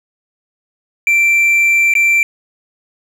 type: tone with dropouts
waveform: triangle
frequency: 2349 Hz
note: D7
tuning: in tune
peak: -7 dBFS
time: 1.07-2.23 s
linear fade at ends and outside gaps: 1 ms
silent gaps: 1.938-1.952 s
effects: none